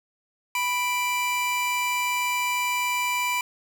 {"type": "tone pair together", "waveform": "45% pulse", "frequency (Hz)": [987.6, 2349], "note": ["B5", "D7"], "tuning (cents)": [0, 0], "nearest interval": "octave + minor third", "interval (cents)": 1500, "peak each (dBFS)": -26, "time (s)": [0.55, 3.41], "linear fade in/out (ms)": 2, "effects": []}